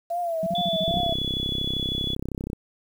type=tone with vibrato; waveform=sine; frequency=673 Hz; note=E5; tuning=36 cents sharp; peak=-24 dBFS; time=0.1-1.14 s; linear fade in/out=10 ms; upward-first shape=triangle; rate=2.5 Hz; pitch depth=94 cents each way
type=tone bursts; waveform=sine; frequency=183.7 Hz; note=F#3; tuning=12 cents flat; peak=-26 dBFS; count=8; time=0.43-0.989 s; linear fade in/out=2 ms; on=34 ms; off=41 ms
type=tone with pitch glide; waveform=sine; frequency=3456 to 3410 Hz; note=A7 to G#7; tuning=-32 to +45 cents; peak=-26 dBFS; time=0.55-2.15 s; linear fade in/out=2 ms; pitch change=-23 cents; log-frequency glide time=0.85-1.05 s
type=click train; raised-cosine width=3 ms; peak=-17 dBFS; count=55; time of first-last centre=0.88-2.531 s; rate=32.7 Hz
effects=8-bit